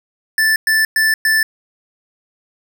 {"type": "tone bursts", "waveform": "square", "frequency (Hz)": 1760, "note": "A6", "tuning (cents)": 0, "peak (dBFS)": -12, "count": 4, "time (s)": [0.38, 1.43], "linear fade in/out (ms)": 2, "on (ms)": 180, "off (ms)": 110, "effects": []}